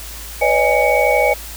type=tone cluster; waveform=sine; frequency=500 / 570 / 623 / 825 / 2245 Hz; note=B4 / C#5 / D#5 / G#5 / C#7; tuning=+21 / +48 / +2 / -12 / +21 cents; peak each=-18 dBFS; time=0.41-1.34 s; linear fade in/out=10 ms; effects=added 55 Hz sine -33 dBFS peak until 1.56 s + white hiss -33 dBFS RMS until 1.56 s